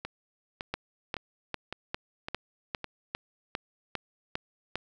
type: two click trains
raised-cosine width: 0.3 ms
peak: -15 / -19 dBFS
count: 11 / 6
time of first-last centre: 0.74-4.756 / 0.05-2.843 s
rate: 2.49 / 1.79 Hz
effects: none